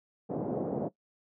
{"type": "band-pass noise", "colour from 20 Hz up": "pink", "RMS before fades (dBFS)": -33, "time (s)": [0.29, 0.89], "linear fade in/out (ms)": 20, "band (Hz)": [160, 640], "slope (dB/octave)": 24, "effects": ["noise-tail reverb RT60 0.1 s tail -17 dB re dry"]}